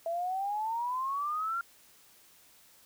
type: exponential sweep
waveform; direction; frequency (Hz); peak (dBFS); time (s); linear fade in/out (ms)
sine; up; 659.3 to 1396.9; -30; 0.06-1.61; 2
effects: white hiss -60 dBFS RMS until 2.85 s